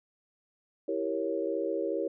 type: chord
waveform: sine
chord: E diminished seventh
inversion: none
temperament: equal with one note detuned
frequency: 329.6 / 392 / 466.2 / 550.9 Hz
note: E4 / G4 / Bb4 / Db5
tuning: 0 / 0 / 0 / -11 cents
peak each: -34 dBFS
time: 0.88-2.08 s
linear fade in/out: 5 ms
effects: none